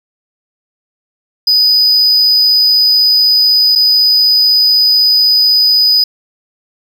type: tone with dropouts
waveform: triangle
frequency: 4978 Hz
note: D#8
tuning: in tune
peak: -5 dBFS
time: 1.47-6.04 s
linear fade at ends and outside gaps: 5 ms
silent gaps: 3.753-3.757 s
effects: none